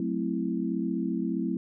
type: chord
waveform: sine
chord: F# half-diminished seventh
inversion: none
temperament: equal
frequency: 185 / 220 / 261.6 / 329.6 Hz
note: F#3 / A3 / C4 / E4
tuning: 0 / 0 / 0 / 0 cents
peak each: -32 dBFS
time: 0-1.57 s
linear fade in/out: 2 ms
effects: none